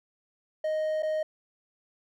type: tone with dropouts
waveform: triangle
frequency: 622.3 Hz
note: D#5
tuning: in tune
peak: -24 dBFS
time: 0.64-1.23 s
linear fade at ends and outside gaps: 5 ms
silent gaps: 1.024-1.03 s
effects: none